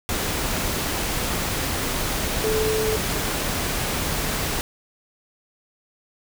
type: tone in noise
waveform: sine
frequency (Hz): 435.2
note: A4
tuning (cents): -19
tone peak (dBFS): -21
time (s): 2.44-2.96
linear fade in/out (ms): 0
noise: pink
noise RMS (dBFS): -25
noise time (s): 0.09-4.61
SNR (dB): +1
effects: none